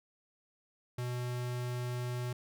square tone, 123.3 Hz, B2, 2 cents flat, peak -35 dBFS, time 0.98-2.33 s, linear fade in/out 5 ms, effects none

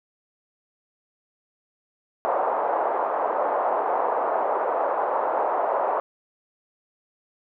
pink band-pass noise, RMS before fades -24 dBFS, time 2.25-6 s, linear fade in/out 0 ms, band 550 to 990 Hz, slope 24 dB/octave, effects none

